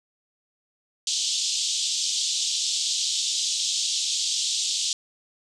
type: band-pass noise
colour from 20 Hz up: pink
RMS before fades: -26 dBFS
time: 1.07-4.93 s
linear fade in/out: 2 ms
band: 3200 to 7900 Hz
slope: 48 dB/octave
effects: none